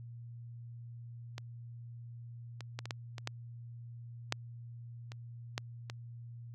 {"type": "clicks", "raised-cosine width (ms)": 0.2, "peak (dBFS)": [-24, -27, -22, -25, -19, -25, -18, -13, -29, -17, -24], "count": 11, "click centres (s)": [1.381, 2.607, 2.79, 2.856, 2.908, 3.182, 3.274, 4.324, 5.119, 5.579, 5.899], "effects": ["added 118 Hz sine -45 dBFS peak until 6.54 s"]}